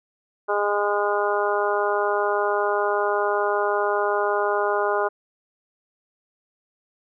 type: harmonic tone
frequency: 205.2 Hz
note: G#3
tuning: 21 cents flat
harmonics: 2 / 3 / 4 / 5 / 6 / 7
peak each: -24 / -26 / -27 / -28 / -29 / -29 dBFS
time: 0.48-5.09 s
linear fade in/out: 20 ms
effects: none